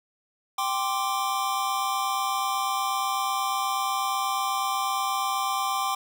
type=chord; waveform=square; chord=G suspended fourth; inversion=none; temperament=equal; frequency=784 / 1046.5 / 1174.7 Hz; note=G5 / C6 / D6; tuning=0 / 0 / 0 cents; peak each=-30 dBFS; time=0.58-5.95 s; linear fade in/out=5 ms; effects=none